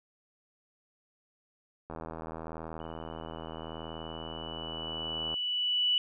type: click train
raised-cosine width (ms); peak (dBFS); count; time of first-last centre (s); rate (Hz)
1; -26; 279; 1.9-5.341; 80.8
type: tone with exponential growth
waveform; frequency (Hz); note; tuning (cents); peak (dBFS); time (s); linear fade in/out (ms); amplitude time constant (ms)
sine; 2960; F#7; 0; -23; 2.8-5.98; 1; 690
effects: none